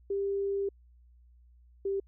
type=tone pair in turn; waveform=sine; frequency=396.7 / 392.8 Hz; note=G4 / G4; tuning=+21 / +4 cents; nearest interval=unison; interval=17 cents; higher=first; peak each=-28 dBFS; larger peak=neither; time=0.1-0.69 / 1.85-2 s; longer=first; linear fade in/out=5 ms; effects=added 60 Hz sine -56 dBFS peak until 2.07 s